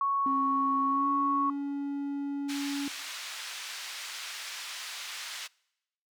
sine tone, 1108.7 Hz, C#6, in tune, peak -25 dBFS, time 0.01-1.5 s, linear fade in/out 2 ms
triangle tone with pitch glide, 269.7 to 282.1 Hz, C#4 to C#4, -47 to +30 cents, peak -29 dBFS, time 0.26-2.88 s, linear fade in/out 2 ms, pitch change +77 cents, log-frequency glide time 0.89-1.08 s
white band-pass noise, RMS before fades -40 dBFS, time 2.48-5.48 s, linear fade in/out 20 ms, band 1300 to 4900 Hz, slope 12 dB/octave
effects noise-tail reverb RT60 0.9 s tail -26 dB re dry

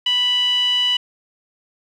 sawtooth tone with band-pass filter, 987 Hz, B5, 1 cent flat, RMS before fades -18 dBFS, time 0.06-0.97 s, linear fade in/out 5 ms, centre 3000 Hz, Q 9.6, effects none

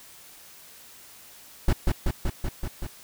brown noise with echo, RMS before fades -17 dBFS, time 1.68-1.73 s, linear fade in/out 5 ms, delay 190 ms, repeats 6, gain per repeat -2 dB, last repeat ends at 2.87 s, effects white hiss -49 dBFS RMS until 3.03 s

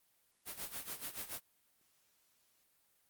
white noise with tremolo, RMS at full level -41 dBFS, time 0.45-1.41 s, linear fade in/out 50 ms, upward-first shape sine, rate 7 Hz, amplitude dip 80%, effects white hiss -74 dBFS RMS until 3.09 s + Opus 32 kbps

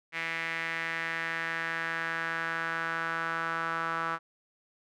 sawtooth tone with band-pass filter sweep, 164.81 Hz, E3, in tune, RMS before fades -33 dBFS, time 0.12-4.19 s, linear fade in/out 50 ms, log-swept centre 2100 to 1300 Hz, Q 4, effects none

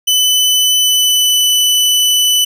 sawtooth tone with pitch glide, 3005 to 2988 Hz, F#7 to F#7, +26 to +16 cents, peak -6 dBFS, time 0.07-2.45 s, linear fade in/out 10 ms, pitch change -10 cents, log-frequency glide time 0.46-1.53 s, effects none

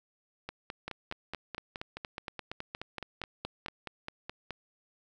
two click trains, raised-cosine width 0.3 ms, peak -22 / -21 dBFS, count 20 / 13, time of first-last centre 0.49-4.507 / 0.88-3.684 s, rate 4.73 / 4.28 Hz, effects none

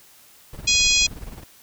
brown noise with tremolo, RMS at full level -32 dBFS, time 0.53-1.44 s, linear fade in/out 5 ms, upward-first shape sine, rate 19 Hz, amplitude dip 75%
harmonic tone, 830.6 Hz, G#5, in tune, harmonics 3 / 4 / 5 / 6 / 7 / 8 / 9, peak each -21 / -22 / -23 / -24 / -24 / -25 / -26 dBFS, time 0.67-1.07 s, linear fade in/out 10 ms
effects white hiss -51 dBFS RMS until 1.62 s

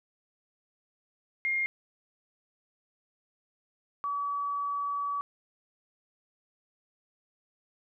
sine tone pair in turn, 2126 / 1141.9 Hz, C7 / D6, +27 / -49 cents, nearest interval major seventh, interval 1076 cents, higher first, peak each -26 / -29 dBFS, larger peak first, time 1.45-1.66 / 4.04-5.21 s, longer second, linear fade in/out 0 ms, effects none

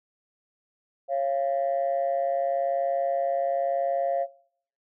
sine tone pair together, 549 / 689.9 Hz, C#5 / F5, -17 / -21 cents, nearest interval major third, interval 396 cents, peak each -25 dBFS, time 1.08-4.27 s, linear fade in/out 50 ms, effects noise-tail reverb RT60 0.6 s tail -19 dB re dry + tanh soft clip ceiling -18 dBFS

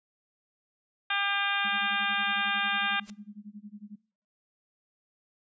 harmonic tone, 400.5 Hz, G4, 37 cents sharp, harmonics 2 / 3 / 4 / 5 / 6 / 7 / 8 / 9, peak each -35 / -34 / -30 / -39 / -33 / -36 / -37 / -36 dBFS, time 1.1-3 s, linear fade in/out 5 ms
sine tone with tremolo, 207.7 Hz, G#3, in tune, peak -39 dBFS, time 1.64-3.96 s, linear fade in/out 10 ms, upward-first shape sine, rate 11 Hz, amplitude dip 95%
white noise with exponential growth, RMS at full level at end -41 dBFS, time 3.01-3.1 s, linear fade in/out 0 ms, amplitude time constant 19 ms
effects noise-tail reverb RT60 0.5 s tail -25 dB re dry + resampled to 16000 Hz

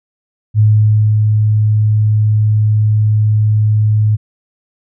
sine tone with ADSR envelope, 107 Hz, A2, 48 cents flat, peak -5 dBFS, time 0.54-4.17 s, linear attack 53 ms, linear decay 560 ms, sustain -3 dB, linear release 25 ms, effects none

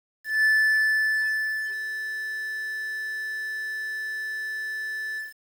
triangle tone with ADSR envelope, 1748 Hz, A6, 12 cents flat, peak -15 dBFS, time 0.24-5.34 s, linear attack 200 ms, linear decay 1300 ms, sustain -12 dB, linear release 160 ms, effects 8-bit

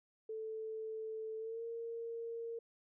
sine tone with pitch glide, 440 to 461.6 Hz, A4 to A#4, 0 to -17 cents, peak -40 dBFS, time 0.29-2.59 s, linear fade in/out 5 ms, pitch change +83 cents, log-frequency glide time 1.38-1.63 s, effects none

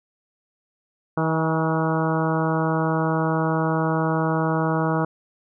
harmonic tone with a mistuned harmonic, 160 Hz, D#3, 49 cents sharp, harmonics 1 / 2 / 3 / 4 / 5 / 6 / 7 / 8 / 9, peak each -23 / -26 / -28 / -29 / -30 / -31 / -31 / -32 / -33 dBFS, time 1.17-5.05 s, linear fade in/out 5 ms, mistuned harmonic 5, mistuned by +33 cents, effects none

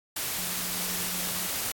sine tone in noise, 179.8 Hz, F#3, 49 cents flat, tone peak -42 dBFS, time 0.38-1.47 s, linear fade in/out 5 ms, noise white, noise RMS -31 dBFS, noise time 0.16-1.72 s, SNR -14 dB, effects AAC 64 kbps

